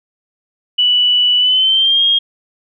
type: tone with pitch glide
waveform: sine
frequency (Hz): 2960 to 3247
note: F#7 to G#7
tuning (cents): 0 to -40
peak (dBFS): -9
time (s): 0.78-2.19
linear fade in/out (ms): 10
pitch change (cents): +160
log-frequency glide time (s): 1.38-2.03
effects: none

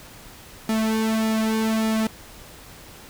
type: tone with flanger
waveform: sawtooth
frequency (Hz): 220.6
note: A3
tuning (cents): +5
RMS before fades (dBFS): -22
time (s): 0.69-2.07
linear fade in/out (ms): 2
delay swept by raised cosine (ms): 1.9 to 3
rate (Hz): 1.7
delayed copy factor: -0.85
effects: pink hiss -44 dBFS RMS until 3.09 s

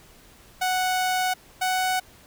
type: tone pair in turn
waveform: sawtooth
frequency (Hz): 740 / 743.6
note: F#5 / F#5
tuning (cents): 0 / +8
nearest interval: unison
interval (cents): 8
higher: second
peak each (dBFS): -18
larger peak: neither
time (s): 0.61-1.34 / 1.61-2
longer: first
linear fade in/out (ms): 10
effects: pink hiss -52 dBFS RMS until 2.26 s

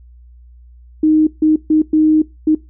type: tone bursts at uneven times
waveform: sine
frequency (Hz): 310.5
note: D#4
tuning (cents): -3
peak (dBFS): -8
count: 5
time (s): 1.03-1.27 / 1.42-1.56 / 1.7-1.82 / 1.93-2.22 / 2.47-2.55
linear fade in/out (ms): 5
effects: noise-tail reverb RT60 0.2 s tail -19 dB re dry + added 60 Hz sine -39 dBFS peak until 2.69 s

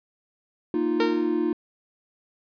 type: chord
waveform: triangle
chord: Bb suspended fourth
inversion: none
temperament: just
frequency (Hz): 233.1 / 310.8 / 349.6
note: Bb3 / Eb4 / F4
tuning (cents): 0 / -2 / +2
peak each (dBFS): -28 / -23 / -23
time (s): 0.74-1.53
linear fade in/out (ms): 2
type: tone with exponential decay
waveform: sawtooth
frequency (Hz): 459.4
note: A#4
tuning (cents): -25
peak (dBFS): -15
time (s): 1-1.38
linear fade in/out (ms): 2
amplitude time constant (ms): 82
effects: resampled to 11025 Hz

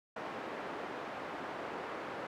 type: band-pass noise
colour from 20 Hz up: pink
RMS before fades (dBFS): -42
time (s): 0.16-2.27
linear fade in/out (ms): 5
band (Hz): 330 to 1600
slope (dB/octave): 12
effects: none

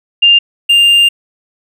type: tone pair in turn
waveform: sine / triangle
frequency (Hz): 2800 / 2800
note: F7 / F7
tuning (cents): +4 / +4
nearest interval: unison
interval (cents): 0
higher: neither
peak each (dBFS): -3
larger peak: neither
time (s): 0.22-0.39 / 0.69-1.09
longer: second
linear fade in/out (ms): 10
effects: none

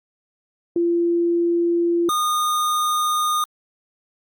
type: tone pair in turn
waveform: sine / square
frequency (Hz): 342.4 / 1225.5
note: F4 / D#6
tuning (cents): -34 / -27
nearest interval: octave + minor seventh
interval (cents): 2207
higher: second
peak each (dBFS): -16 / -19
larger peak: first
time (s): 0.76-2.09 / 2.09-3.44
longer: second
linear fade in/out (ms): 2
effects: Opus 32 kbps

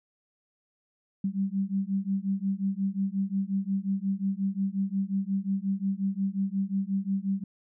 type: beating tone pair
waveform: sine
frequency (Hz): 192.3 / 197.9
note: G3 / G3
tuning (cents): -33 / +17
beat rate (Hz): 5.6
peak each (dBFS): -29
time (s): 1.24-7.44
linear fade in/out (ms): 5
effects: none

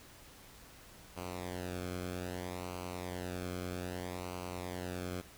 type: tone with flanger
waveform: sawtooth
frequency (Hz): 90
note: F#2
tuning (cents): -47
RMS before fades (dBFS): -41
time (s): 1.16-5.22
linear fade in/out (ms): 20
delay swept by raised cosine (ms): 0.56 to 1.08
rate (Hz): 0.62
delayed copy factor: -0.75
effects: pink hiss -56 dBFS RMS until 5.37 s

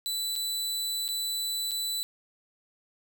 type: tone with dropouts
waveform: sawtooth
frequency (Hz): 3980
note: B7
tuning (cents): +13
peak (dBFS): -26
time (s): 0.06-2.03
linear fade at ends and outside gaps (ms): 0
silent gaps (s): 0.355-0.361 / 1.08-1.088 / 1.71-1.716
effects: 10-bit

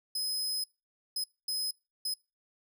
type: tone bursts at uneven times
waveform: sawtooth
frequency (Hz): 5070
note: D#8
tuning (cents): +32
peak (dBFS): -28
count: 4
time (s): 0.15-0.64 / 1.16-1.24 / 1.48-1.71 / 2.05-2.14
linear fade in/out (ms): 5
effects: noise-tail reverb RT60 0.3 s tail -26 dB re dry

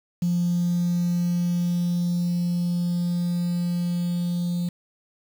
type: tone with level ramp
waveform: triangle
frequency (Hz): 174.61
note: F3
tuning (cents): 0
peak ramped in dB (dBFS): -16 to -20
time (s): 0.22-4.69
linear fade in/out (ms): 5
effects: tanh soft clip ceiling -17 dBFS + 7-bit

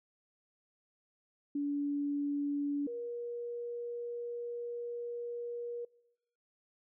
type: tone pair in turn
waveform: sine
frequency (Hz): 286.9 / 476.6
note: D4 / A#4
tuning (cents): -40 / +38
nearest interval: major sixth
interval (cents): 878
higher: second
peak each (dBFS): -31 / -37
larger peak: first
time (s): 1.55-2.87 / 2.87-5.85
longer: second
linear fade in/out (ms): 5
effects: noise-tail reverb RT60 0.9 s tail -24 dB re dry

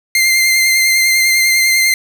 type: tone with vibrato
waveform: sawtooth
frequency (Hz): 2093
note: C7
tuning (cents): 0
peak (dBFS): -6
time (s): 0.15-1.94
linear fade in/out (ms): 2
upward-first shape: triangle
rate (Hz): 10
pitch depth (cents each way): 23
effects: 7-bit

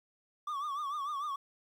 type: tone with vibrato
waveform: triangle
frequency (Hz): 1157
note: D6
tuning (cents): -26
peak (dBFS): -32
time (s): 0.47-1.36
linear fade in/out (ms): 5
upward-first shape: triangle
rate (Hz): 6.7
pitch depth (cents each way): 120
effects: 11-bit

